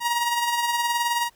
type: tone with tremolo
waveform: sawtooth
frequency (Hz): 948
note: A#5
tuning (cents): +29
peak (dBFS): -16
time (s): 0-1.3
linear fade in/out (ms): 50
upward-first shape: sine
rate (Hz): 19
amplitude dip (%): 45
effects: pink hiss -60 dBFS RMS until 1.35 s

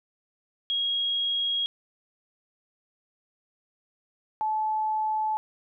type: tone pair in turn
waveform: sine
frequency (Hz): 3287 / 865.3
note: G#7 / A5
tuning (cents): -19 / -29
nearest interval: octave + major seventh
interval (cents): 2310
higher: first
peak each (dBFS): -24 / -24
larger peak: neither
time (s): 0.7-1.66 / 4.41-5.37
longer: neither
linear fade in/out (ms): 0
effects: none

